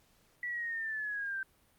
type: linear sweep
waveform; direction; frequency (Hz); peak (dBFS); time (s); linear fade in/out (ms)
sine; down; 1963 to 1550; -34; 0.43-1.43; 2
effects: pink hiss -68 dBFS RMS until 1.78 s + Opus 48 kbps